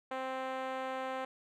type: tone with band-pass filter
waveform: 5% pulse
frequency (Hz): 261.6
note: C4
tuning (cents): 0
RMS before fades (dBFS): -38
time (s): 0.11-1.25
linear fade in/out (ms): 5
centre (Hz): 600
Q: 1.2
effects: none